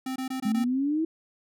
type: tone bursts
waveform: square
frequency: 260.8 Hz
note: C4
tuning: 5 cents flat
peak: -30 dBFS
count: 5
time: 0.06-0.643 s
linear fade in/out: 5 ms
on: 99 ms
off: 22 ms
type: exponential sweep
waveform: sine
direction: up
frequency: 207.7 to 329.6 Hz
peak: -23 dBFS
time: 0.45-1.05 s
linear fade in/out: 5 ms
effects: none

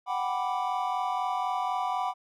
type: chord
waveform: triangle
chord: G major seventh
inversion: third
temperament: equal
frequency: 740 / 784 / 987.8 / 1174.7 Hz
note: F#5 / G5 / B5 / D6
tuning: 0 / 0 / 0 / 0 cents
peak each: -29 / -33 / -30 / -33 dBFS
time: 0.06-2.14 s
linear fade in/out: 50 ms
effects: none

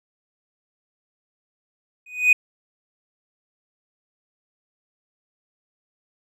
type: tone with exponential growth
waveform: triangle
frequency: 2489 Hz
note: D#7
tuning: in tune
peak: -5 dBFS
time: 2.06-2.33 s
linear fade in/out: 5 ms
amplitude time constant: 58 ms
effects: tanh soft clip ceiling -6 dBFS + resampled to 32000 Hz

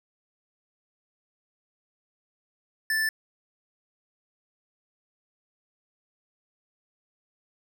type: tone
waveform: square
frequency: 1760 Hz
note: A6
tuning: in tune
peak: -24 dBFS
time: 2.9-3.09 s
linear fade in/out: 2 ms
effects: none

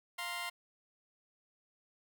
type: chord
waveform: 15% pulse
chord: F suspended fourth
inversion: none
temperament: just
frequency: 698.5 / 931.3 / 1047.7 Hz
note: F5 / Bb5 / C6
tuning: 0 / -2 / +2 cents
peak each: -37 / -40 / -35 dBFS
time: 0.18-0.5 s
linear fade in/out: 10 ms
effects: none

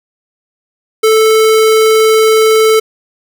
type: tone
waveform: square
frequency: 439.2 Hz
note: A4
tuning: 3 cents flat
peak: -6 dBFS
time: 1.03-2.8 s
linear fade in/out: 10 ms
effects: none

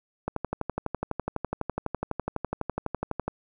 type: click train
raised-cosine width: 1 ms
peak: -14 dBFS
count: 37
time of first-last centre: 0.28-3.28 s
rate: 12 Hz
effects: none

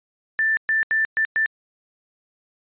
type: tone bursts at uneven times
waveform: sine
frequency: 1772 Hz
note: A6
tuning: 12 cents sharp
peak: -17 dBFS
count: 5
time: 0.39-0.57 / 0.69-0.83 / 0.91-1.05 / 1.17-1.25 / 1.36-1.46 s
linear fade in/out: 0 ms
effects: resampled to 8000 Hz

